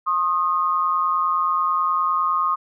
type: tone pair together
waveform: sine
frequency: 1070.5 / 1240 Hz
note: C6 / D#6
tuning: +39 / -6 cents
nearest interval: minor third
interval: 255 cents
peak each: -21 / -20 dBFS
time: 0.06-2.56 s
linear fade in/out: 20 ms
effects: none